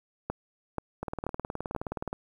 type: two click trains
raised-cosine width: 1 ms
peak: -19 / -16 dBFS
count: 22 / 4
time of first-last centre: 1.03-2.129 / 0.3-1.749 s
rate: 19.1 / 2.07 Hz
effects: 9-bit